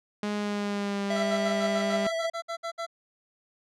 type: tone with pitch glide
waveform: sawtooth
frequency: 207.7 to 199.82 Hz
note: G#3 to G3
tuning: 0 to +33 cents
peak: -24 dBFS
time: 0.23-2.07 s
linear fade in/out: 2 ms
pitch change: -67 cents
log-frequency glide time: 0.35-1.03 s
type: tone with vibrato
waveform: square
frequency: 659.3 Hz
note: E5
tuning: in tune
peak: -28 dBFS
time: 1.1-2.3 s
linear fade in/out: 5 ms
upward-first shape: triangle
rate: 12 Hz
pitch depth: 17 cents each way
type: tone bursts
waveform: 25% pulse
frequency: 671 Hz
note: E5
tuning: 31 cents sharp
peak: -27 dBFS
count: 12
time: 1.15-2.866 s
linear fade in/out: 20 ms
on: 88 ms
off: 60 ms
effects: low-pass 6000 Hz 12 dB/octave